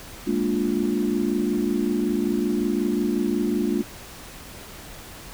sine chord, Bb dominant seventh, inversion third, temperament equal with one note detuned, 207.7 / 233.1 / 293.7 / 352.3 Hz, Ab3 / Bb3 / D4 / F4, 0 / 0 / 0 / +15 cents, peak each -26 dBFS, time 0.26-3.83 s, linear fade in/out 20 ms, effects pink hiss -41 dBFS RMS until 5.33 s

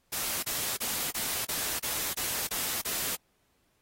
white noise bursts, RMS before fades -32 dBFS, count 9, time 0.12-3.158 s, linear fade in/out 10 ms, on 310 ms, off 31 ms, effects pink hiss -72 dBFS RMS until 3.81 s + AAC 48 kbps

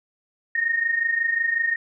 sine tone pair together, 1826.5 / 1852 Hz, A#6 / A#6, -36 / -12 cents, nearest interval unison, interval 24 cents, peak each -26 / -21 dBFS, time 0.55-1.76 s, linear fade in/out 5 ms, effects none

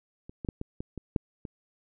clicks, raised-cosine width 3 ms, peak -30 / -23 / -16 / -21 / -22 / -24 / -12 / -25 dBFS, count 8, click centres 0.295 / 0.448 / 0.488 / 0.614 / 0.805 / 0.977 / 1.162 / 1.452 s, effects none

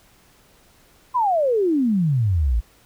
sine exponential sweep, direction down, 1046.5 to 51.91 Hz, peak -16 dBFS, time 1.14-2.61 s, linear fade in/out 20 ms, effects pink hiss -55 dBFS RMS until 2.85 s

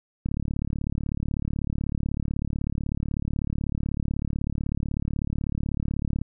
click train, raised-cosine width 5 ms, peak -15 dBFS, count 216, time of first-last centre 0.26-6.216 s, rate 36.1 Hz, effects none

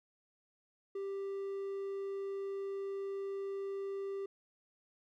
triangle tone, 393.3 Hz, G4, 6 cents sharp, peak -35 dBFS, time 0.95-4.26 s, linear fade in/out 5 ms, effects none

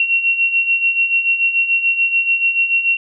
sine beating tone pair, 2728 / 2734.9 Hz, F7 / F7, -41 / -37 cents, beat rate 6.9 Hz, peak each -20 / -14 dBFS, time 0-2.97 s, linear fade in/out 2 ms, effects none

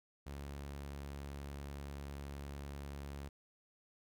sawtooth tone, 70.5 Hz, C#2, 30 cents sharp, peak -40 dBFS, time 0.26-3.29 s, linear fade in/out 10 ms, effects none

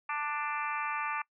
harmonic tone, 295.2 Hz, D4, 9 cents sharp, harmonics 3 / 4 / 5 / 6 / 7 / 8 / 9, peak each -37 / -35 / -42 / -41 / -44 / -40 / -44 dBFS, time 0.09-1.22 s, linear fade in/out 5 ms, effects noise-tail reverb RT60 0.1 s tail -24 dB re dry

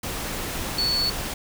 sine tone in noise, 4435 Hz, C#8, in tune, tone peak -21 dBFS, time 0.78-1.1 s, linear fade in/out 5 ms, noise pink, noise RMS -30 dBFS, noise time 0.03-1.34 s, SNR +6 dB, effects none

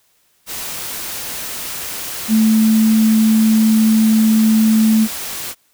sine tone in noise, 220 Hz, A3, in tune, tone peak -9 dBFS, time 2.28-5.08 s, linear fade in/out 50 ms, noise white, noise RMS -26 dBFS, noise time 0.46-5.55 s, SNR +14 dB, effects white hiss -59 dBFS RMS until 5.73 s

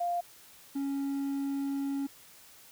sine / triangle tone pair in turn, 698.5 / 277.2 Hz, F5 / C#4, 0 / 0 cents, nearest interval octave + major third, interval 1600 cents, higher first, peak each -28 dBFS, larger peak neither, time 0-0.21 / 0.75-2.07 s, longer second, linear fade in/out 10 ms, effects white hiss -55 dBFS RMS until 2.71 s

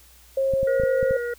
sine tone with pitch glide, 538 to 527.8 Hz, C5 to C5, +48 to +15 cents, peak -19 dBFS, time 0.37-1.17 s, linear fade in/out 5 ms, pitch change -33 cents, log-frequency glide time 0.75-0.87 s
clicks, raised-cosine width 5 ms, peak -19 dBFS, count 6, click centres 0.537 / 0.631 / 0.799 / 0.836 / 1.029 / 1.109 s
harmonic tone, 478.5 Hz, A#4, 45 cents sharp, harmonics 1 / 3 / 4, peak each -26 / -33 / -38 dBFS, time 0.67-1.34 s, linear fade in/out 5 ms
effects added 60 Hz sine -53 dBFS peak until 1.38 s + white hiss -53 dBFS RMS until 1.38 s

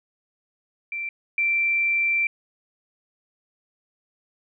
sine tone pair in turn, 2349 / 2349 Hz, D7 / D7, 0 / 0 cents, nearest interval unison, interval 0 cents, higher neither, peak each -27 / -19 dBFS, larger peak second, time 0.92-1.09 / 1.38-2.27 s, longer second, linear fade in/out 2 ms, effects none

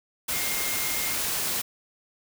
sine tone in noise, 2125 Hz, C7, 26 cents sharp, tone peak -35 dBFS, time 0.32-1.15 s, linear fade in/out 10 ms, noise white, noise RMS -28 dBFS, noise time 0.28-1.62 s, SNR -10 dB, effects none

